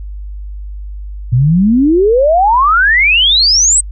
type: exponential sweep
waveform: sine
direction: up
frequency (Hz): 116.2 to 8372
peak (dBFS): -6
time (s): 1.32-3.81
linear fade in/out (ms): 10
effects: added 50 Hz sine -22 dBFS peak until 3.91 s